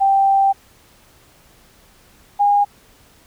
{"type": "tone pair in turn", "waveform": "sine", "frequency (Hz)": [784, 814.8], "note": ["G5", "G#5"], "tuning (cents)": [0, -33], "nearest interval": "minor second", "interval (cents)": 67, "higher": "second", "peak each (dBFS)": -11, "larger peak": "neither", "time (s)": [[0, 0.53], [2.39, 2.65]], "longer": "first", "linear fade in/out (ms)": 20, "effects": ["pink hiss -51 dBFS RMS until 3.26 s"]}